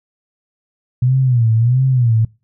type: tone with vibrato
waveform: sine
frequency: 121.6 Hz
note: B2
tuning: 26 cents flat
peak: -10 dBFS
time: 1.02-2.25 s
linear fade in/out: 5 ms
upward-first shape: sine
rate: 1.5 Hz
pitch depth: 150 cents each way
effects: noise-tail reverb RT60 0.3 s tail -24 dB re dry